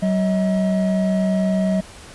triangle tone pair together, 189.38 / 637 Hz, F#3 / D#5, +41 / +41 cents, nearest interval octave + major sixth, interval 2100 cents, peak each -15 / -21 dBFS, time 0.02-1.81 s, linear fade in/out 10 ms, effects pink hiss -41 dBFS RMS until 2.14 s + resampled to 24000 Hz

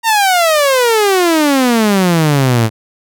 sawtooth exponential sweep, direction down, 932.3 to 107.5 Hz, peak -5 dBFS, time 0.03-2.7 s, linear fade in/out 50 ms, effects none

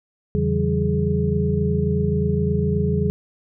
sine tone cluster, 84.5 / 141.6 / 165.2 / 192.9 / 417.9 Hz, E2 / C#3 / E3 / G3 / G#4, +43 / +37 / +4 / -28 / +11 cents, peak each -24 dBFS, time 0.35-3.1 s, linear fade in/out 0 ms, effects none

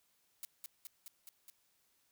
blue noise with echo, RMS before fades -44 dBFS, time 0.43-0.45 s, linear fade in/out 0 ms, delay 210 ms, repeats 5, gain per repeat -2 dB, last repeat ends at 1.5 s, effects white hiss -75 dBFS RMS until 2.11 s

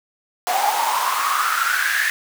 pink noise with high-pass filter sweep, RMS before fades -20 dBFS, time 0.47-2.1 s, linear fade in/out 0 ms, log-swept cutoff 730 to 1800 Hz, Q 9.4, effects none

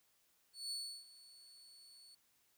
35% pulse tone with ADSR envelope, 4435 Hz, C#8, in tune, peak -38 dBFS, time 0.53-2.15 s, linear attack 180 ms, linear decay 330 ms, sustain -19 dB, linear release 6 ms, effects white hiss -75 dBFS RMS until 2.57 s

